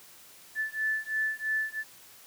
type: beating tone pair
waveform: sine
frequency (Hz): 1748 / 1751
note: A6 / A6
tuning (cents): -12 / -9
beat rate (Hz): 3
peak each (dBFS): -31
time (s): 0.55-1.84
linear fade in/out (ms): 50
effects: white hiss -53 dBFS RMS until 2.26 s + high-pass 60 Hz 12 dB/octave